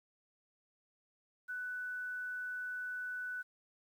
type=tone with quantisation; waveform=sine; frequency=1490 Hz; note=F#6; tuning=12 cents sharp; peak=-38 dBFS; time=1.48-3.43 s; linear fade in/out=20 ms; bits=11; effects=none